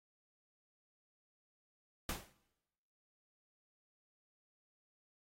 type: noise with exponential decay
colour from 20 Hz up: pink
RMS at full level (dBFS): -36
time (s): 2.09-2.33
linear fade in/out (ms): 2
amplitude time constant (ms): 52
effects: noise-tail reverb RT60 1.0 s tail -22 dB re dry + AAC 48 kbps